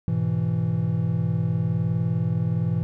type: chord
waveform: triangle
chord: E major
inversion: first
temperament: equal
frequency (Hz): 103.83 / 123.47 / 164.81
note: G#2 / B2 / E3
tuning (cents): 0 / 0 / 0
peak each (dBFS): -25 / -24 / -22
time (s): 0.08-2.83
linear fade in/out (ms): 0
effects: none